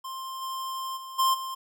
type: tone with level steps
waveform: square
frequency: 1052 Hz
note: C6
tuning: 9 cents sharp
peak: -35 / -32 / -39 / -21 / -33 dBFS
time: 0.04-1.55 s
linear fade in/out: 10 ms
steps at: 0.41 / 0.96 / 1.18 / 1.33 s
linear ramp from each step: 20 ms
effects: none